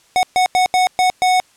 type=tone bursts at uneven times; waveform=square; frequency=737 Hz; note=F#5; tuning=7 cents flat; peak=-12 dBFS; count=6; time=0.16-0.23 / 0.36-0.46 / 0.55-0.66 / 0.74-0.87 / 0.99-1.1 / 1.22-1.4 s; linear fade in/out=0 ms; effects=white hiss -53 dBFS RMS until 1.56 s + low-pass 9000 Hz 12 dB/octave